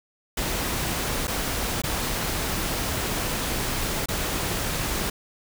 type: noise with dropouts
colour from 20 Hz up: pink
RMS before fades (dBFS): -27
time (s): 0.37-5.1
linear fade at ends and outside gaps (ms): 5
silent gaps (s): 1.272-1.278 / 1.819-1.836 / 4.059-4.085
effects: none